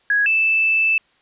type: tone pair in turn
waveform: sine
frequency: 1661.2 / 2637 Hz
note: G#6 / E7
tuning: 0 / 0 cents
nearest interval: minor sixth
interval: 800 cents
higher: second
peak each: -14 dBFS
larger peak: neither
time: 0.1-0.26 / 0.26-0.98 s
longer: second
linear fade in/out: 2 ms
effects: white hiss -59 dBFS RMS until 1.21 s + resampled to 8000 Hz